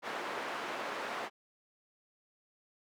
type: band-pass noise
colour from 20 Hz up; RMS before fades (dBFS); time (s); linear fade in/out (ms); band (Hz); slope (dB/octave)
white; -39; 0.02-1.3; 50; 340 to 1500; 12
effects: none